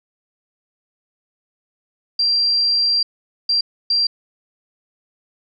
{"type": "tone bursts at uneven times", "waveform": "sine", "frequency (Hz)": 4732, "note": "D8", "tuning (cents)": 12, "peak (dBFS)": -14, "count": 3, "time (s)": [[2.19, 3.03], [3.49, 3.61], [3.9, 4.07]], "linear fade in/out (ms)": 5, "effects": []}